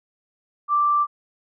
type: tone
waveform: sine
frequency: 1174.7 Hz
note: D6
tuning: in tune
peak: -16 dBFS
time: 0.68-1.07 s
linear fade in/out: 50 ms
effects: none